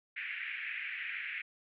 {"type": "band-pass noise", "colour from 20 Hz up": "white", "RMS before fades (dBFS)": -40, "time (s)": [0.16, 1.42], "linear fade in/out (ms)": 10, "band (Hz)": [1700, 2500], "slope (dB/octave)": 48, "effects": []}